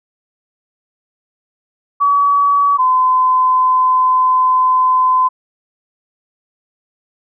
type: tone pair in turn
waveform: sine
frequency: 1137 / 1022 Hz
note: C#6 / C6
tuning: +44 / -41 cents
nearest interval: major second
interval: 185 cents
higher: first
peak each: -9 dBFS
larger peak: neither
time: 2-2.78 / 2.78-5.29 s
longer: second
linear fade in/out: 20 ms
effects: none